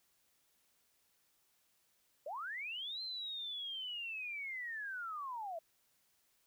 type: linear two-way sweep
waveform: sine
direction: up then down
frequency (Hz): 528 to 4152 to 633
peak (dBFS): -40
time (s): 2.26-5.59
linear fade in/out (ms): 5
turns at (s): 3.02
effects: white hiss -75 dBFS RMS until 6.46 s